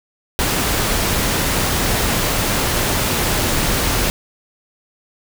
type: noise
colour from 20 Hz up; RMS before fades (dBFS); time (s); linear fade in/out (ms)
pink; -18; 0.39-4.1; 0
effects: none